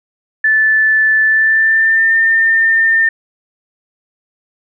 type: tone with pitch glide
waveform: sine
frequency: 1751 to 1806.5 Hz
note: A6 to A6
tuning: -9 to +45 cents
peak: -8 dBFS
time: 0.44-3.09 s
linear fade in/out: 5 ms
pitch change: +54 cents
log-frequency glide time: 1.24-2.14 s
effects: none